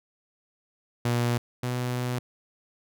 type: tone pair in turn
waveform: sawtooth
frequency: 120 / 124.09 Hz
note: B2 / B2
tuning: -49 / +9 cents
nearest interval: minor second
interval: 58 cents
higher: second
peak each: -19 / -23 dBFS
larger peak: first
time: 1.05-1.38 / 1.63-2.19 s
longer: second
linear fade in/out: 5 ms
effects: none